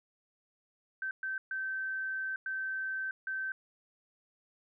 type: tone bursts at uneven times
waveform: sine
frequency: 1547 Hz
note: G6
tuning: 23 cents flat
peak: -33 dBFS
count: 5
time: 1.02-1.11 / 1.23-1.38 / 1.51-2.36 / 2.46-3.11 / 3.27-3.52 s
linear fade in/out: 2 ms
effects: none